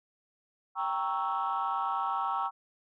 sine chord, G diminished seventh, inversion none, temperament equal, 784 / 932.3 / 1108.7 / 1318.5 Hz, G5 / Bb5 / Db6 / Fb6, 0 / 0 / 0 / 0 cents, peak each -33 dBFS, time 0.75-2.51 s, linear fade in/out 50 ms, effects tanh soft clip ceiling -22 dBFS

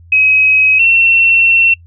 sine tone pair in turn, 2543 / 2709 Hz, D#7 / E7, +37 / +47 cents, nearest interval minor second, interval 110 cents, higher second, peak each -6 dBFS, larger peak neither, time 0.12-0.79 / 0.79-1.74 s, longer second, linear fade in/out 5 ms, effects noise-tail reverb RT60 0.1 s tail -23 dB re dry + added 85 Hz sine -37 dBFS peak until 1.86 s

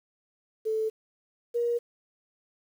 sine tone pair in turn, 438.7 / 474.3 Hz, A4 / A#4, -5 / +30 cents, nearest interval minor second, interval 135 cents, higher second, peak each -25 / -24 dBFS, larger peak second, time 0.65-0.9 / 1.54-1.79 s, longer neither, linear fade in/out 20 ms, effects 9-bit

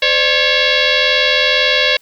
sine tone with frequency modulation, 595 Hz, D5, 22 cents sharp, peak -10 dBFS, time 0.02-1.97 s, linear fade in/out 5 ms, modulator 554 Hz, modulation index 6.9, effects white hiss -53 dBFS RMS until 2.01 s

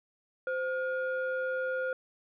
sine tone pair together, 518 / 1425.9 Hz, C5 / F6, -17 / +36 cents, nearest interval octave + tritone, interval 1753 cents, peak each -30 / -33 dBFS, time 0.47-1.93 s, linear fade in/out 2 ms, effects tanh soft clip ceiling -24 dBFS

